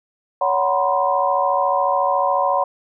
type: tone cluster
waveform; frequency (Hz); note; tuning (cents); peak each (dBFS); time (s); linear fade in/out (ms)
sine; 562 / 742 / 961 / 1035; C#5 / F#5 / B5 / C6; +24 / +5 / -48 / -19; -21; 0.41-2.64; 5
effects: none